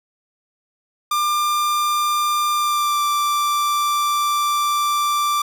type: tone with pitch glide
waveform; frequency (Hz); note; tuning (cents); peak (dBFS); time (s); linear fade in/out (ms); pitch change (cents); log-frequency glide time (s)
45% pulse; 1195 to 1175.8; D6 to D6; +30 to +2; -17; 1.11-5.42; 5; -28; 2.53-3.03
effects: none